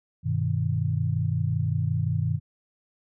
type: chord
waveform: sine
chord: G augmented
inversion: none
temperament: equal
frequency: 98 / 123.47 / 155.56 Hz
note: G2 / B2 / D#3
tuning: 0 / 0 / 0 cents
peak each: -27 dBFS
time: 0.23-2.4 s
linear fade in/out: 50 ms
effects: none